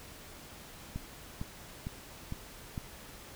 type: click train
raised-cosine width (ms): 5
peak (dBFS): -24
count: 5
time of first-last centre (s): 0.96-2.778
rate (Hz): 2.2
effects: pink hiss -50 dBFS RMS until 3.35 s